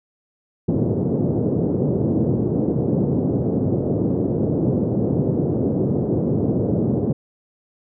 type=band-pass noise; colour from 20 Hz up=pink; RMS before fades=-20 dBFS; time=0.68-7.13 s; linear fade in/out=10 ms; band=110 to 470 Hz; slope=24 dB/octave; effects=none

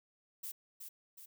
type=noise with echo; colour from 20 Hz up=violet; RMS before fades=-43 dBFS; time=0.43-0.52 s; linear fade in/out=10 ms; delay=370 ms; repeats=2; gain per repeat=-5 dB; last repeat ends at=1.26 s; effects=none

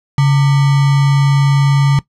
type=tone with sample-and-hold; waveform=sine; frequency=139.9 Hz; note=C#3; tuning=16 cents sharp; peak=-7 dBFS; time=0.18-1.99 s; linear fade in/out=2 ms; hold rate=1050 Hz; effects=noise-tail reverb RT60 0.1 s tail -18 dB re dry + low-pass 6000 Hz 12 dB/octave

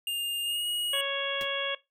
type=tone with pitch glide; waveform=square; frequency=2813 to 2892 Hz; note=F7 to F#7; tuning=+12 to -40 cents; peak=-29 dBFS; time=0.07-1.01 s; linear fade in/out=2 ms; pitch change=+48 cents; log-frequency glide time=0.42-0.67 s
type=harmonic tone; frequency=554.4 Hz; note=C#5; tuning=in tune; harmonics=1 / 2 / 3 / 4 / 5 / 6; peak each=-34 / -38 / -36 / -38 / -35 / -33 dBFS; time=0.93-1.75 s; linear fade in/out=5 ms
type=noise with exponential decay; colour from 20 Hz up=pink; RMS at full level=-36 dBFS; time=1.41-1.48 s; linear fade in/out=0 ms; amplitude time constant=15 ms
effects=noise-tail reverb RT60 0.2 s tail -19 dB re dry

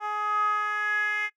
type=tone with band-pass filter sweep; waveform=10% pulse; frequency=419.8 Hz; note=G#4; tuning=19 cents sharp; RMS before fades=-27 dBFS; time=0-1.3 s; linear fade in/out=50 ms; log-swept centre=1000 to 2000 Hz; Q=6.9; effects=noise-tail reverb RT60 0.1 s tail -22 dB re dry

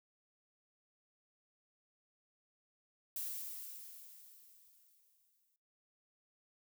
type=noise with exponential decay; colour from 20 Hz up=violet; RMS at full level=-40 dBFS; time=3.16-5.56 s; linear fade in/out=1 ms; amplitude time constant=520 ms; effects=noise-tail reverb RT60 0.3 s tail -18 dB re dry

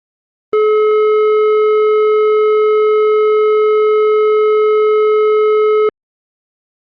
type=tone with tanh clipping; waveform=triangle; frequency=428 Hz; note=A4; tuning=48 cents flat; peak=-10 dBFS; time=0.53-5.89 s; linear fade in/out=2 ms; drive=18 dB; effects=low-pass 2000 Hz 12 dB/octave + Opus 24 kbps

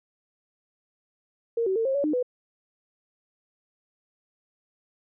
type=tone with pitch steps; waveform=sine; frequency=463.4 / 380 / 452.2 / 535 / 565 / 303.9 / 497.2 Hz; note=A#4 / F#4 / A4 / C5 / C#5 / D#4 / B4; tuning=-10 / +46 / +47 / +38 / +33 / -41 / +12 cents; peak=-22 dBFS; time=1.57-2.228 s; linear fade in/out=5 ms; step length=94 ms; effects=none

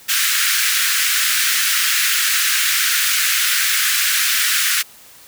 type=high-pass noise; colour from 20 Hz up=pink; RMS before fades=-17 dBFS; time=0.08-4.83 s; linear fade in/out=20 ms; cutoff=1400 Hz; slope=48 dB/octave; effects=white hiss -44 dBFS RMS until 5.27 s

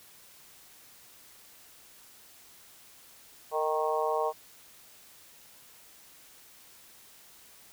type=harmonic tone with a mistuned harmonic; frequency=155.56 Hz; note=D#3; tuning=in tune; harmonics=3 / 4 / 5 / 6 / 7; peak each=-31 / -32 / -33 / -34 / -34 dBFS; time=3.51-4.33 s; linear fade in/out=50 ms; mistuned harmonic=3; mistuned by=-22 cents; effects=white hiss -55 dBFS RMS until 7.72 s

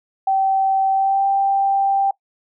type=tone with pitch glide; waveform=sine; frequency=773 to 786.5 Hz; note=G5 to G5; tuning=-24 to +6 cents; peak=-14 dBFS; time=0.27-2.11 s; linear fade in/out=5 ms; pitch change=+30 cents; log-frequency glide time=0.92-1.26 s; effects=noise-tail reverb RT60 0.1 s tail -21 dB re dry

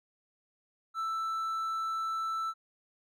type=tone; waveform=triangle; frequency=1324 Hz; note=E6; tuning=7 cents sharp; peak=-29 dBFS; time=0.94-2.54 s; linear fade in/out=50 ms; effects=none

